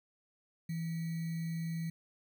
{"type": "tone with sample-and-hold", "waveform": "sine", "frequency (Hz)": 164.81, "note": "E3", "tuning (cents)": 0, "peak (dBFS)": -34, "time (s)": [0.69, 1.9], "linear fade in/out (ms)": 5, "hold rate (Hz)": 2100, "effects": []}